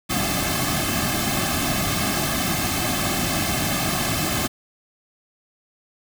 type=noise with comb filter; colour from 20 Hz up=pink; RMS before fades=-23 dBFS; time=0.09-4.48 s; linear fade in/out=20 ms; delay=2.1 ms; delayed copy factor=-0.95; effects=none